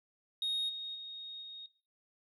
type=tone with level steps; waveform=sine; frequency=3731 Hz; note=A#7; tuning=1 cent sharp; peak=-29 / -38 / -42 / -44 dBFS; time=0.42-1.66 s; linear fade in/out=2 ms; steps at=0.68 / 0.94 / 1.41 s; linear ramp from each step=20 ms; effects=noise-tail reverb RT60 0.4 s tail -19 dB re dry + tanh soft clip ceiling -30 dBFS